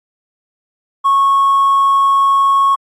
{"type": "tone with hard clipping", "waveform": "triangle", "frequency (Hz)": 1100, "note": "C#6", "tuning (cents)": -14, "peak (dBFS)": -8, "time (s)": [1.04, 2.76], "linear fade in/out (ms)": 20, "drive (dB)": 2, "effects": ["AAC 48 kbps"]}